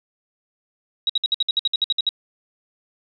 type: tone bursts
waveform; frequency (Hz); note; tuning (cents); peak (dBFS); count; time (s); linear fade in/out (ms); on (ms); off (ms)
sine; 3836; A#7; +49; -16; 13; 1.07-2.091; 2; 25; 58
effects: none